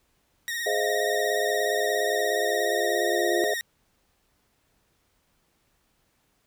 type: tone with vibrato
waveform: sawtooth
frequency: 1864.7 Hz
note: A#6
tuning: in tune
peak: -25 dBFS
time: 0.48-3.61 s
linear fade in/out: 0 ms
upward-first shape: sine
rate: 17 Hz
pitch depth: 45 cents each way
type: tone with exponential growth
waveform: sine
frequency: 349.2 Hz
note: F4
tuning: in tune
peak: -24 dBFS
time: 0.58-3.44 s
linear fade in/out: 0 ms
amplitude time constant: 620 ms
type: chord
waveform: sine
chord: F minor seventh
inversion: first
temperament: just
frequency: 419.1 / 523.8 / 628.6 / 698.5 Hz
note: Ab4 / C5 / Eb5 / F5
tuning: +16 / +2 / +18 / 0 cents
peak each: -28 / -31 / -28 / -30 dBFS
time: 0.66-3.54 s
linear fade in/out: 5 ms
effects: pink hiss -69 dBFS RMS until 6.46 s